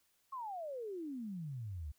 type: exponential sweep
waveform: sine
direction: down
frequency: 1108.7 to 68.6 Hz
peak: -40 dBFS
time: 0.32-1.92 s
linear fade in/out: 10 ms
effects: white hiss -75 dBFS RMS until 1.98 s